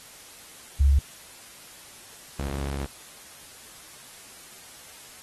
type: tone pair in turn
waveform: sine / sawtooth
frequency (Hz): 69.3 / 69.3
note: C#2 / C#2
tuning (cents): 0 / 0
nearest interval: unison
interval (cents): 0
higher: neither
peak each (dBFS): -15 / -25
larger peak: first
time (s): 0.8-0.99 / 2.39-2.86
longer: second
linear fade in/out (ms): 5
effects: white hiss -47 dBFS RMS until 5.22 s + AAC 32 kbps